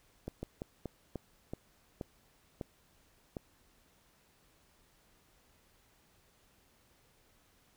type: slowing click train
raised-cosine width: 2 ms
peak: -25 dBFS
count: 9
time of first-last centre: 0.28-3.368 s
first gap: 150 ms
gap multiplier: 1.26
effects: pink hiss -68 dBFS RMS until 7.76 s